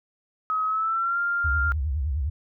sine tone with pitch glide, 1273 to 1396.3 Hz, D#6 to F6, +39 to -1 cents, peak -22 dBFS, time 0.5-1.72 s, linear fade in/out 0 ms, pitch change +160 cents, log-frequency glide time 0.66-1.2 s
sine tone with vibrato, 71.8 Hz, D2, 39 cents flat, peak -23 dBFS, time 1.44-2.3 s, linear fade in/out 10 ms, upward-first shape triangle, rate 9.8 Hz, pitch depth 270 cents each way
effects none

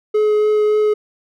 triangle tone with vibrato, 424.3 Hz, G#4, 37 cents sharp, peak -10 dBFS, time 0.14-0.94 s, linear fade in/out 10 ms, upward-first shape triangle, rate 3.5 Hz, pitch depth 9 cents each way, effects none

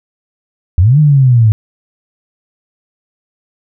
sine linear two-way sweep, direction up then down, 77.2 to 154.9 to 104.7 Hz, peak -4 dBFS, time 0.78-1.52 s, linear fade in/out 0 ms, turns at 0.99 s, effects none

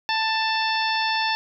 harmonic tone, 885 Hz, A5, 10 cents sharp, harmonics 1 / 2 / 3 / 4 / 5 / 6, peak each -24 / -27 / -29 / -30 / -31 / -32 dBFS, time 0.09-1.35 s, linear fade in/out 0 ms, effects none

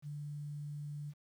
sine tone with quantisation, 146.83 Hz, D3, in tune, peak -40 dBFS, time 0.02-1.14 s, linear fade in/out 50 ms, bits 11, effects none

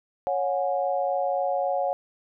sine chord, C# suspended fourth, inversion none, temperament equal with one note detuned, 554.4 / 726.9 / 830.6 Hz, C#5 / F#5 / G#5, 0 / -31 / 0 cents, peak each -26 / -26 / -32 dBFS, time 0.27-1.93 s, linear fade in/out 0 ms, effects none

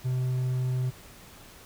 triangle tone, 127.6 Hz, C3, 43 cents flat, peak -23 dBFS, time 0.04-0.91 s, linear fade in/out 20 ms, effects pink hiss -50 dBFS RMS until 1.65 s

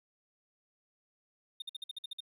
triangle tone bursts, 3663 Hz, A#7, 31 cents flat, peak -36 dBFS, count 9, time 1.6-2.205 s, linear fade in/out 5 ms, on 21 ms, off 52 ms, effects none

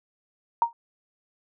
sine tone with exponential decay, 932.3 Hz, A#5, in tune, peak -13 dBFS, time 0.62-0.73 s, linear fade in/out 1 ms, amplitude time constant 22 ms, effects none

